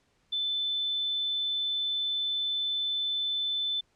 sine tone, 3520 Hz, A7, in tune, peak -27 dBFS, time 0.32-3.81 s, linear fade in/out 10 ms, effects pink hiss -70 dBFS RMS until 3.95 s + low-pass 7000 Hz 12 dB/octave

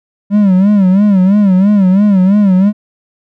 triangle tone with vibrato, 196 Hz, G3, in tune, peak -3 dBFS, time 0.3-2.73 s, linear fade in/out 50 ms, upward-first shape sine, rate 3 Hz, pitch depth 120 cents each way, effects none

